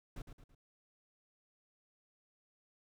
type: noise with echo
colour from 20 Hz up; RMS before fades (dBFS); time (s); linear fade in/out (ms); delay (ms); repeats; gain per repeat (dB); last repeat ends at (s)
brown; -44; 0.16-0.22; 5; 110; 3; -7; 0.55
effects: none